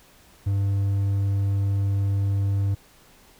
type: tone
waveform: triangle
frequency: 99.1 Hz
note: G2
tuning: 19 cents sharp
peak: -18 dBFS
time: 0.46-2.75 s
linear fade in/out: 10 ms
effects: pink hiss -54 dBFS RMS until 3.39 s